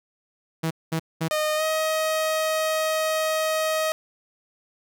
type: tone bursts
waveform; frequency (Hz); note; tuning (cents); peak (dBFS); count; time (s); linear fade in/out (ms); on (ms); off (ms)
sawtooth; 161.9; E3; -31; -19; 3; 0.63-1.284; 10; 78; 210
type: tone with pitch glide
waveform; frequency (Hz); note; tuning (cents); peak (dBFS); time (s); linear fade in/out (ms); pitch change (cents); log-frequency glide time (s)
sawtooth; 614 to 630.2; D#5 to D#5; -23 to +22; -18; 1.31-3.92; 0; +45; 1.56-1.63
effects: none